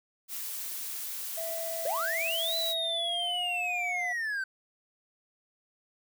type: noise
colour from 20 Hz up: blue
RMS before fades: -37 dBFS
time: 0.28-2.75 s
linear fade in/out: 50 ms
type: tone with pitch glide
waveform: triangle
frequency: 659.3 to 714.8 Hz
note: E5 to F5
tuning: 0 to +40 cents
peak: -33 dBFS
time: 1.37-4.13 s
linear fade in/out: 10 ms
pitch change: +140 cents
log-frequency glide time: 2.82-3.39 s
type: linear two-way sweep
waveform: triangle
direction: up then down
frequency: 493.9 to 4022 to 1519 Hz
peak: -28 dBFS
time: 1.85-4.44 s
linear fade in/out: 5 ms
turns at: 2.56 s
effects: none